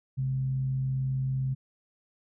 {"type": "tone with frequency modulation", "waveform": "sine", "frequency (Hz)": 132.5, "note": "C3", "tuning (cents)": 22, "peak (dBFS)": -26, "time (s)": [0.17, 1.55], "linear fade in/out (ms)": 20, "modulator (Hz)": 77.9, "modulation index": 0.2, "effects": []}